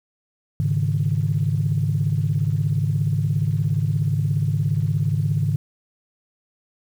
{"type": "chord", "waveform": "sine", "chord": "Ab suspended fourth", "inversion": "none", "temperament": "equal", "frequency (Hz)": [103.83, 138.59, 155.56], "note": ["Ab2", "Db3", "Eb3"], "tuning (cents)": [0, 0, 0], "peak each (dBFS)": -22, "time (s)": [0.6, 5.56], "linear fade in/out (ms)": 0, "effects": ["tanh soft clip ceiling -10 dBFS", "8-bit"]}